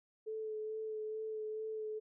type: tone with vibrato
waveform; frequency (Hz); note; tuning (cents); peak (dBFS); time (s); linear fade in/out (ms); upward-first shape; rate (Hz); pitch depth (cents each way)
sine; 434.4; A4; -22; -38; 0.26-2; 20; sine; 2.3; 17
effects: none